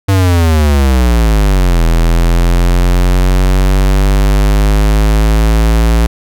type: exponential two-way sweep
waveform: square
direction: down then up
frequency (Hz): 99 to 41.2 to 56.8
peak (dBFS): -7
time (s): 0.08-6.07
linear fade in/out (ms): 10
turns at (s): 1.84
effects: none